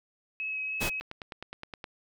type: tone with vibrato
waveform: sine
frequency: 2562 Hz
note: E7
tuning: 50 cents flat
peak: -31 dBFS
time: 0.4-1 s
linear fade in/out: 0 ms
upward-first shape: sine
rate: 3.4 Hz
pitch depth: 12 cents each way
type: noise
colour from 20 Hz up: pink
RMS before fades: -31 dBFS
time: 0.8-0.9 s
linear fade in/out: 20 ms
type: click train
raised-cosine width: 0.3 ms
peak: -23 dBFS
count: 9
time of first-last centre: 1.01-1.842 s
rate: 9.62 Hz
effects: none